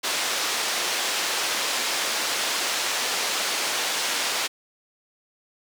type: band-pass noise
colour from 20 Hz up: white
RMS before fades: -26 dBFS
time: 0.03-4.48 s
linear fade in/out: 20 ms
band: 380 to 5700 Hz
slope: 12 dB/octave
effects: none